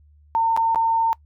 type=tone with dropouts; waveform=sine; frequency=908 Hz; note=A#5; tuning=46 cents flat; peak=-16 dBFS; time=0.35-1.13 s; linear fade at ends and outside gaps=0 ms; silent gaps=0.565-0.574 / 0.747-0.758 s; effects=noise-tail reverb RT60 0.1 s tail -24 dB re dry + added 74 Hz sine -50 dBFS peak until 1.25 s